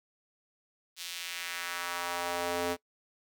square tone with high-pass filter sweep, 87.31 Hz, F2, in tune, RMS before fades -35 dBFS, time 0.96-2.77 s, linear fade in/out 50 ms, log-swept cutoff 3800 to 380 Hz, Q 1.3, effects noise-tail reverb RT60 0.1 s tail -21 dB re dry

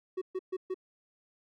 triangle tone bursts, 373.3 Hz, F#4, 15 cents sharp, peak -29 dBFS, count 4, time 0.17-0.744 s, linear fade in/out 10 ms, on 46 ms, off 130 ms, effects none

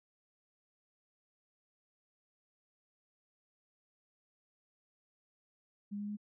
sine tone with pitch steps, 203.8 / 205.9 / 208.1 Hz, G#3 / G#3 / G#3, -32 / -15 / +4 cents, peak -37 dBFS, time 5.91-6.171 s, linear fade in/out 20 ms, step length 87 ms, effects none

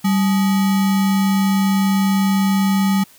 sine tone with sample-and-hold, 194.8 Hz, G3, 11 cents flat, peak -13 dBFS, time 0.04-3.04 s, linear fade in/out 10 ms, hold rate 1050 Hz, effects white hiss -48 dBFS RMS until 3.18 s

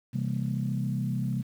sine chord, C dominant seventh, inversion none, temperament equal with one note detuned, 130.81 / 164.81 / 198.62 / 233.1 Hz, C3 / E3 / G3 / Bb3, 0 / 0 / +23 / 0 cents, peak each -29 / -35 / -32 / -35 dBFS, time 0.13-1.43 s, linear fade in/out 20 ms, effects tanh soft clip ceiling -17 dBFS + 9-bit

